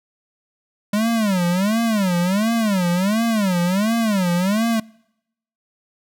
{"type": "tone with vibrato", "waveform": "square", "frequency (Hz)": 200.4, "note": "G3", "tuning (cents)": 38, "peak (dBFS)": -17, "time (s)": [0.93, 4.8], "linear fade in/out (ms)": 5, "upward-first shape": "sine", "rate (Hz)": 1.4, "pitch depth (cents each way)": 250, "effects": ["noise-tail reverb RT60 0.8 s tail -25 dB re dry"]}